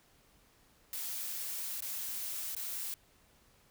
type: noise with dropouts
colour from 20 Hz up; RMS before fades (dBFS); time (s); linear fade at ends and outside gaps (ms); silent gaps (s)
blue; -39; 0.93-2.94; 1; 1.806-1.822 / 2.55-2.565
effects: pink hiss -66 dBFS RMS until 3.7 s

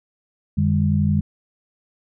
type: tone cluster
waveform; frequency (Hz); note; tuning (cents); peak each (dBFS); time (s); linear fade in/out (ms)
sine; 90.8 / 150.4 / 201.8; F#2 / D3 / G#3; -32 / +42 / -49; -20; 0.57-1.21; 10
effects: none

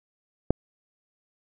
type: click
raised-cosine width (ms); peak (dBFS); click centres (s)
2; -6; 0.506
effects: none

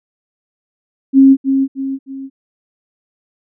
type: tone with echo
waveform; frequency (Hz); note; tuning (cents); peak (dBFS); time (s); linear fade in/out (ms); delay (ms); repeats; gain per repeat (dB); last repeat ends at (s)
sine; 270; C#4; -45; -3; 1.13-1.37; 50; 310; 3; -7; 2.3
effects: none

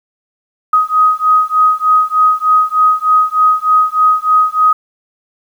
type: beating tone pair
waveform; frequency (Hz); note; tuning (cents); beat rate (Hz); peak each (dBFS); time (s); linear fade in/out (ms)
sine; 1254 / 1257.3; D#6 / D#6; +13 / +18; 3.3; -11; 0.73-4.73; 5
effects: 7-bit

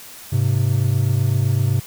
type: tone pair together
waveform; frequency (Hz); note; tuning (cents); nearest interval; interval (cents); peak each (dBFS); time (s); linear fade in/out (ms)
triangle; 102.92 / 130.81; G#2 / C3; -15 / 0; major third; 415; -16; 0.32-1.8; 10
effects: white hiss -39 dBFS RMS until 1.86 s

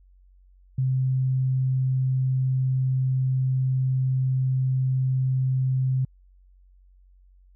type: tone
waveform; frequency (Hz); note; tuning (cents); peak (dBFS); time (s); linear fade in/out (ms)
sine; 130.4; C3; -5; -20; 0.78-6.05; 5
effects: added 46 Hz sine -52 dBFS peak until 7.55 s

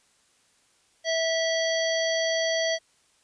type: harmonic tone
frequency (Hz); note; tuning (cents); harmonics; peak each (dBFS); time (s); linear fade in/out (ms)
653; E5; -17; 1 / 3 / 5 / 7 / 9; -25 / -30 / -32 / -33 / -35; 1.04-2.79; 50
effects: white hiss -64 dBFS RMS until 3.23 s + resampled to 22050 Hz

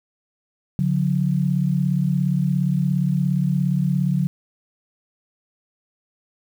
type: tone pair together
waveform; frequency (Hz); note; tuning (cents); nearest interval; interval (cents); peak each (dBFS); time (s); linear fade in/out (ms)
sine; 143.02 / 180.2; D3 / F#3; -46 / -45; major third; 401; -20 / -20; 0.79-4.27; 0
effects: 8-bit

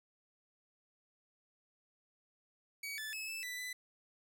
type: tone with pitch steps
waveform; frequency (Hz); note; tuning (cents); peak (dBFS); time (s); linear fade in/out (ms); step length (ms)
sawtooth; 2263 / 1743 / 2589 / 2632 / 1980 / 1998; C#7 / A6 / E7 / E7 / B6 / B6; +35 / -17 / -32 / -3 / +4 / +20; -37; 2.83-3.73; 5; 150
effects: none

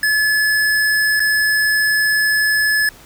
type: tone with dropouts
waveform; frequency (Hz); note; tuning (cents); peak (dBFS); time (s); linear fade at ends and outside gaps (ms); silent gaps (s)
square; 1716; A6; -44; -14; 0.03-2.89; 2; 1.196-1.202
effects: pink hiss -43 dBFS RMS until 3.05 s

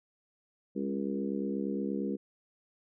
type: harmonic tone with a mistuned harmonic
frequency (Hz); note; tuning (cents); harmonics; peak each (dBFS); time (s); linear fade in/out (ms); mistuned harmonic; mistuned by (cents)
68.5; C#2; -20; 3 / 4 / 5 / 6 / 7; -34 / -36 / -38 / -40 / -41; 0.75-2.17; 20; 3; -29
effects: none

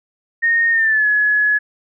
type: tone with pitch glide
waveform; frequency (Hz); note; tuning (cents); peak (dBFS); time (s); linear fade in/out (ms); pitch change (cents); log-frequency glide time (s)
sine; 1848 to 1694.6; A#6 to G#6; -16 to +34; -12; 0.42-1.59; 20; -150; 0.71-1.07
effects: none

